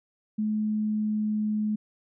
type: tone with pitch glide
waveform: sine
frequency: 214 to 212.8 Hz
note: A3 to G#3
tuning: -48 to +42 cents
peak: -24 dBFS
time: 0.38-1.76 s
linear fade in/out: 10 ms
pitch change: -10 cents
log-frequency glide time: 0.56-1.5 s
effects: none